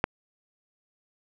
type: click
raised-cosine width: 0.5 ms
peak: -7 dBFS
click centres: 0.041 s
effects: none